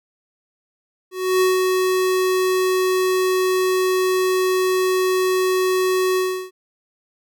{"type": "tone with ADSR envelope", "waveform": "square", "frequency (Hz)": 371.7, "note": "F#4", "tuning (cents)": 8, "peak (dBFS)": -14, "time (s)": [1.11, 6.51], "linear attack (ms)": 300, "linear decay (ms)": 160, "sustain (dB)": -3, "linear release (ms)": 340, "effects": []}